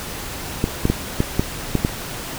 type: clicks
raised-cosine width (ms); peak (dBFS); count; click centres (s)
3; -3; 7; 0.641 / 0.854 / 0.9 / 1.204 / 1.395 / 1.753 / 1.849
effects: pink hiss -30 dBFS RMS until 2.38 s